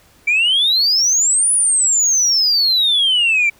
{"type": "exponential two-way sweep", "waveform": "sine", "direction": "up then down", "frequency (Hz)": [2305, 9956, 2305], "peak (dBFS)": -10, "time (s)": [0.27, 3.5], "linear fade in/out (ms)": 10, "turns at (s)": 1.52, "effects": ["tanh soft clip ceiling -9 dBFS", "pink hiss -51 dBFS RMS until 3.59 s"]}